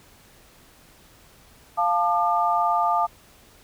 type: chord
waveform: sine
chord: D minor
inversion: first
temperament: equal with one note detuned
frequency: 698.5 / 880 / 1201.4 Hz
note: F5 / A5 / D6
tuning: 0 / 0 / +39 cents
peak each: -23 dBFS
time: 1.77-3.07 s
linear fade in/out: 20 ms
effects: pink hiss -53 dBFS RMS until 3.63 s